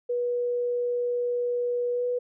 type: tone with pitch glide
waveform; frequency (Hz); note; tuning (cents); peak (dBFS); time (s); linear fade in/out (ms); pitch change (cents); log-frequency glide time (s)
sine; 485.9 to 491.3; B4 to B4; -28 to -9; -24; 0.09-2.19; 10; +19; 1.92-2.05
effects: none

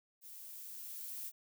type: noise with level ramp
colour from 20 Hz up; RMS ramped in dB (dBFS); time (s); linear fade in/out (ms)
violet; -52 to -43; 0.21-1.32; 50
effects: none

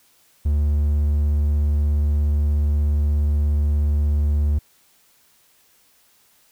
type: tone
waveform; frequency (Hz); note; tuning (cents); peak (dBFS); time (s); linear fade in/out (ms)
triangle; 73.6; D2; +4; -14; 0.45-4.59; 10
effects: white hiss -58 dBFS RMS until 6.51 s

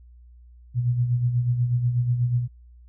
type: tone with tremolo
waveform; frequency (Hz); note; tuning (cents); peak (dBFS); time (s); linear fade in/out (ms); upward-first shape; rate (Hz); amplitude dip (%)
sine; 122; B2; -21; -17; 0.74-2.48; 50; sine; 8.2; 55
effects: added 60 Hz sine -46 dBFS peak until 2.88 s

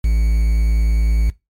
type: tone with quantisation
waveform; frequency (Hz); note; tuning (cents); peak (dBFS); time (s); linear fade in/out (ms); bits
triangle; 55; A1; 0; -10; 0.04-1.3; 5; 6
effects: noise-tail reverb RT60 0.2 s tail -19 dB re dry + MP3 64 kbps

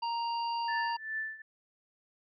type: harmonic tone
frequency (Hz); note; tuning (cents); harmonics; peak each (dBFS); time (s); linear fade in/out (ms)
932.3; A#5; 0; 1 / 3 / 5; -31 / -44 / -43; 0.02-0.97; 10
type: tone with tremolo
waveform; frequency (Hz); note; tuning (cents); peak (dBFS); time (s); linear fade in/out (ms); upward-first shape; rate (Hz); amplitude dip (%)
sine; 1760; A6; 0; -31; 0.68-1.42; 5; triangle; 2.5; 90
effects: none

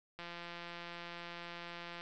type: click train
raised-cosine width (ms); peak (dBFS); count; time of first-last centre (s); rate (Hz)
0.3; -30; 314; 0.19-2.01; 172
effects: resampled to 16000 Hz + 10-bit

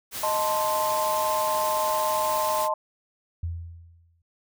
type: noise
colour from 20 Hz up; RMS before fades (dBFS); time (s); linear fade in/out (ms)
white; -33; 0.11-2.69; 50
type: chord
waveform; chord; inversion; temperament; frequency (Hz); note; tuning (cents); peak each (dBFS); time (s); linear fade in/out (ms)
sine; A diminished; second; equal; 622.3 / 880 / 1046.5; Eb5 / A5 / C6; 0 / 0 / 0; -27; 0.23-2.74; 5
type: tone with exponential decay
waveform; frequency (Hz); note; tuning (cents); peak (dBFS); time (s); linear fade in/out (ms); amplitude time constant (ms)
sine; 84.3; E2; +39; -25; 3.43-4.22; 5; 170
effects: none

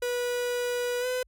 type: tone with pitch glide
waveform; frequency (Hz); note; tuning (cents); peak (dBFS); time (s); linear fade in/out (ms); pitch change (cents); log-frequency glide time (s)
45% pulse; 488.5 to 504.6; B4 to B4; -19 to +37; -27; 0.02-1.23; 5; +56; 1-1.06
effects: added 50 Hz sine -60 dBFS peak until 1.27 s

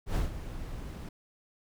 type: noise with ADSR envelope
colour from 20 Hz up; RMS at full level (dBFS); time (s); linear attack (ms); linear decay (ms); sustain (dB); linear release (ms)
brown; -27; 0.06-1.09; 100; 140; -12; 5
effects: none

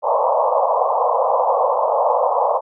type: band-pass noise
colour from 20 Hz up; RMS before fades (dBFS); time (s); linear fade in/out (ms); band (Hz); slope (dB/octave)
pink; -17; 0.02-2.61; 50; 490 to 1100; 96
effects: none

